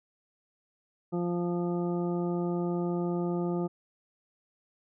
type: harmonic tone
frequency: 174.61 Hz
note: F3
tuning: in tune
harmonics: 1 / 2 / 3 / 4 / 5 / 7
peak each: -30 / -31 / -40 / -41 / -44 / -46 dBFS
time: 1.12-3.68 s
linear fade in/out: 20 ms
effects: none